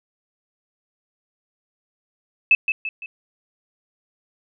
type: tone with echo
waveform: sine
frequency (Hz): 2610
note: E7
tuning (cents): -18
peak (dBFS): -10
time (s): 2.51-2.55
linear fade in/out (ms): 2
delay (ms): 170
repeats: 3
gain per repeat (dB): -7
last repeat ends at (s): 3.06
effects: none